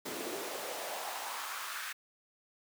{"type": "noise with high-pass filter sweep", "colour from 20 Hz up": "pink", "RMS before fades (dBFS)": -40, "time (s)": [0.05, 1.93], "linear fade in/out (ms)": 10, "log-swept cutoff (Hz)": [300, 1600], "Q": 2.6, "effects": []}